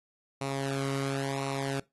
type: tone with flanger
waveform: sawtooth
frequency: 136.9 Hz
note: C#3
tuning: 21 cents flat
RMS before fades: -32 dBFS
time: 0.41-1.8 s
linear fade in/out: 5 ms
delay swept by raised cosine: 0.61 to 1.19 ms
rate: 0.95 Hz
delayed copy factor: -0.6
effects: noise-tail reverb RT60 0.2 s tail -22 dB re dry + AAC 32 kbps